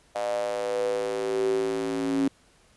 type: tone with high-pass filter sweep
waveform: square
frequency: 55.1 Hz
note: A1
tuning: 3 cents sharp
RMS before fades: -27 dBFS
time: 0.15-2.28 s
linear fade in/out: 5 ms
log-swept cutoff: 650 to 280 Hz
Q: 8.7
effects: pink hiss -60 dBFS RMS until 2.76 s + resampled to 24000 Hz